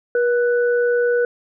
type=tone pair together; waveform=sine; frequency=481.8 / 1485.2 Hz; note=B4 / F#6; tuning=-43 / +6 cents; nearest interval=octave + perfect fifth; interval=1949 cents; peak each=-15 / -24 dBFS; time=0.15-1.25 s; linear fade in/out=2 ms; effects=none